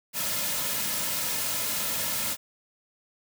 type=noise with comb filter; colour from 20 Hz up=white; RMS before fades=-29 dBFS; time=0.13-2.37 s; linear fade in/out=50 ms; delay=2.6 ms; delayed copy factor=-0.6; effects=none